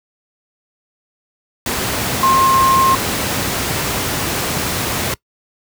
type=tone in noise; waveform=sine; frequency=1064 Hz; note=C6; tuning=29 cents sharp; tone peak=-10 dBFS; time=2.23-2.95 s; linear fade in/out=2 ms; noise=pink; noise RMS=-19 dBFS; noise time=1.66-5.14 s; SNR=+6 dB; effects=noise-tail reverb RT60 0.1 s tail -22 dB re dry + high-pass 80 Hz 12 dB/octave